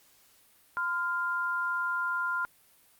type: tone pair together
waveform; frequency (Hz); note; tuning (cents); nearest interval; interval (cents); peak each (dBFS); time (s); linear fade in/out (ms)
sine; 1022.6 / 1400; C6 / F6; -40 / +4; perfect fourth; 544; -33 / -29; 0.77-2.45; 0
effects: white hiss -62 dBFS RMS until 2.99 s + Opus 48 kbps